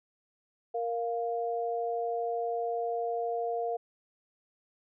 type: tone pair together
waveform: sine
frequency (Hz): 466.5 / 699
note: A#4 / F5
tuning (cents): +1 / +1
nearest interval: perfect fifth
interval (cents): 700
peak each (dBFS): -32 / -32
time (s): 0.74-3.77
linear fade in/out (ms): 10
effects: none